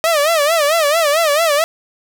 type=tone with vibrato; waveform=sawtooth; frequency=621 Hz; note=D#5; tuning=3 cents flat; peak=-8 dBFS; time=0.04-1.64 s; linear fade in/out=0 ms; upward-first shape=sine; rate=4.5 Hz; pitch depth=150 cents each way; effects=none